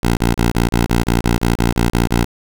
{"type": "tone bursts", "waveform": "10% pulse", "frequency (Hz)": 58.27, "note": "A#1", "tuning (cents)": 0, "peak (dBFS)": -4, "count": 13, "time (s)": [0.03, 2.246], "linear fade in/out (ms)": 5, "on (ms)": 140, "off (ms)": 33, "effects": []}